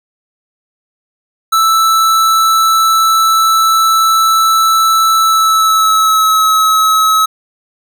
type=tone with pitch glide; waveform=square; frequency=1318.5 to 1286.9 Hz; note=E6 to E6; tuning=0 to -42 cents; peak=-8 dBFS; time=1.52-7.26 s; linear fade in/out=10 ms; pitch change=-42 cents; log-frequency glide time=5.15-6.47 s; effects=none